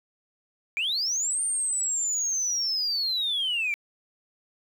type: linear two-way sweep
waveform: sine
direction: up then down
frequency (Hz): 2289 to 8960 to 2289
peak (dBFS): -23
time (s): 0.77-3.74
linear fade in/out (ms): 0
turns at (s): 1.42
effects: tanh soft clip ceiling -21 dBFS + 9-bit